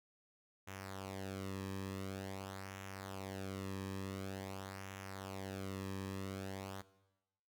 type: tone with flanger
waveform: sawtooth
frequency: 96.4 Hz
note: G2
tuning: 28 cents flat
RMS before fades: -45 dBFS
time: 0.67-6.82 s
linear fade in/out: 10 ms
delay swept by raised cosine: 0.22 to 1.42 ms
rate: 0.47 Hz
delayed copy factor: -0.65
effects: noise-tail reverb RT60 1.0 s tail -18 dB re dry